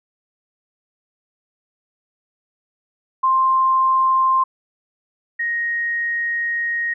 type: tone pair in turn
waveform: sine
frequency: 1051 / 1872.7 Hz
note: C6 / A#6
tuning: +7 / +7 cents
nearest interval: minor seventh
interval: 1000 cents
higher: second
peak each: -13 / -19 dBFS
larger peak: first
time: 3.23-4.44 / 5.39-6.94 s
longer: second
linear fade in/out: 10 ms
effects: none